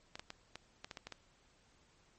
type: clicks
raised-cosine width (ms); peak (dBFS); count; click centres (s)
0.2; -27; 9; 0.155 / 0.195 / 0.304 / 0.556 / 0.845 / 0.912 / 0.972 / 1.07 / 1.123
effects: pink hiss -69 dBFS RMS until 2.18 s + MP3 32 kbps